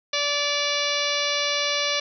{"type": "harmonic tone with a mistuned harmonic", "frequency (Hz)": 580, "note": "D5", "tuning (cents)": -22, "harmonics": [1, 2, 3, 4, 5, 6, 7, 8, 9, 10], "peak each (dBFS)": [-29, -32, -33, -29, -31, -29, -30, -34, -35, -34], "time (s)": [0.13, 2], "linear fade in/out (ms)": 5, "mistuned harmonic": 5, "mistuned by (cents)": -25, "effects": []}